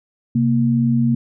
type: tone pair together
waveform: sine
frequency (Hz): 130.82 / 233.1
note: C3 / A#3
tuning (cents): 0 / 0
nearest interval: minor seventh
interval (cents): 1000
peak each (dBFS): -18 / -15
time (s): 0.35-1.15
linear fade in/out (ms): 5
effects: none